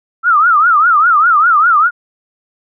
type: tone with vibrato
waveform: sine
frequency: 1309 Hz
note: E6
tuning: 13 cents flat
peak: -6 dBFS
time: 0.23-1.91 s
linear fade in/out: 50 ms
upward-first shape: triangle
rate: 5 Hz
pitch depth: 210 cents each way
effects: none